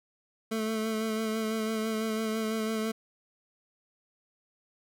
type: tone with vibrato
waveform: 25% pulse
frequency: 220 Hz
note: A3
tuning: in tune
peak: -25 dBFS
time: 0.51-2.92 s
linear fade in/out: 10 ms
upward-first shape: sine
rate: 6 Hz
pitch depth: 25 cents each way
effects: none